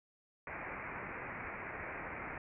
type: low-pass noise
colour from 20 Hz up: white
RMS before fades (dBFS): -44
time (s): 0.47-2.38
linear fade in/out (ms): 2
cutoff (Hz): 2400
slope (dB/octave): 96
effects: none

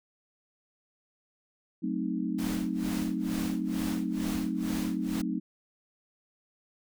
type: chord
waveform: sine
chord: F# diminished seventh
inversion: none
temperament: equal with one note detuned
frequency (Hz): 186.07 / 220 / 261.6 / 311.1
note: F#3 / A3 / C4 / Eb4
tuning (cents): +10 / 0 / 0 / 0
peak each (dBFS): -34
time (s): 1.82-5.4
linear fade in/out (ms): 20
type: noise with tremolo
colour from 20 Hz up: pink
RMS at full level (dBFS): -38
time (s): 2.38-5.22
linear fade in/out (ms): 10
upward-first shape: sine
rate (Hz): 2.2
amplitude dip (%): 95
effects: none

